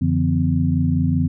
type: tone cluster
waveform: sine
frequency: 88.6 / 144.8 / 169.8 / 252.8 Hz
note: F2 / D3 / F3 / B3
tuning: +25 / -24 / -48 / +41 cents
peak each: -21 dBFS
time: 0.01-1.28 s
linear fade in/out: 10 ms
effects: none